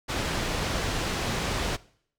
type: low-pass noise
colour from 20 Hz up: pink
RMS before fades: -29 dBFS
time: 0.08-1.77 s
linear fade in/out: 20 ms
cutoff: 6100 Hz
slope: 12 dB/octave
effects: noise-tail reverb RT60 0.6 s tail -21 dB re dry